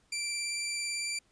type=tone with vibrato; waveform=15% pulse; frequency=2349 Hz; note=D7; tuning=in tune; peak=-25 dBFS; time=0.12-1.19 s; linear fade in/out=5 ms; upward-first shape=sine; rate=18 Hz; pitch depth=14 cents each way; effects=pink hiss -69 dBFS RMS until 1.31 s + resampled to 22050 Hz